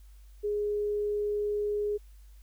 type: tone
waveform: sine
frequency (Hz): 415.3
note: G#4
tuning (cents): 0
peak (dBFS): -27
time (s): 0.43-1.98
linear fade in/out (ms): 20
effects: added 50 Hz sine -49 dBFS peak until 2.42 s + white hiss -67 dBFS RMS until 2.42 s